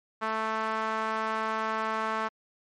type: tone with band-pass filter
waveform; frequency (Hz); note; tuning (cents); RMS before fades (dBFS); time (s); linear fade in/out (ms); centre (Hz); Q
sawtooth; 220; A3; 0; -30; 0.21-2.29; 20; 1200; 2.1
effects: MP3 48 kbps